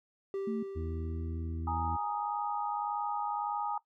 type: tone with exponential decay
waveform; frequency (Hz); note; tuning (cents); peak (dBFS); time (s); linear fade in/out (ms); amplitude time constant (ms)
triangle; 391.2; G4; -4; -30; 0.34-2.46; 1; 460
type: tone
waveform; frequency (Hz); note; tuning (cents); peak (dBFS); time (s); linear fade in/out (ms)
sine; 223; A3; +23; -32; 0.47-0.63; 5
type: harmonic tone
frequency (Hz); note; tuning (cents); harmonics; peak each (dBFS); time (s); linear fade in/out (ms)
82.41; E2; 0; 1 / 2 / 3 / 4; -35 / -48 / -44 / -46; 0.75-1.97; 20
type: chord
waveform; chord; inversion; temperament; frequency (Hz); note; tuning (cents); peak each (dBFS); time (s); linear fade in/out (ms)
sine; Ab suspended second; none; equal; 830.6 / 932.3 / 1244.5; Ab5 / Bb5 / Eb6; 0 / 0 / 0; -34 / -37 / -38; 1.67-3.78; 5
effects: noise-tail reverb RT60 0.1 s tail -17 dB re dry